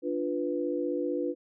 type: chord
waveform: sine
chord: B diminished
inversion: first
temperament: equal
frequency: 293.7 / 349.2 / 493.9 Hz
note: D4 / F4 / B4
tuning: 0 / 0 / 0 cents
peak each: -32 dBFS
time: 0.02-1.35 s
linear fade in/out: 50 ms
effects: none